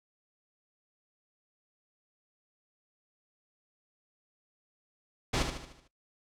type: noise with echo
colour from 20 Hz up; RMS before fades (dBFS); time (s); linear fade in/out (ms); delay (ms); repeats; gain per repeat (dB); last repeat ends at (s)
pink; -28; 5.33-5.43; 10; 75; 6; -6; 5.88
effects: noise-tail reverb RT60 0.2 s tail -23 dB re dry + low-pass 6000 Hz 12 dB/octave